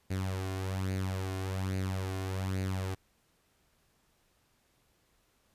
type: tone with flanger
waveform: sawtooth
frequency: 94.7 Hz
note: F#2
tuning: 41 cents sharp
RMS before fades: -34 dBFS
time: 0.1-2.95 s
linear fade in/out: 10 ms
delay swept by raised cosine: 0.45 to 2.85 ms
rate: 1.2 Hz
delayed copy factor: +0.6
effects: pink hiss -71 dBFS RMS until 5.54 s + resampled to 32000 Hz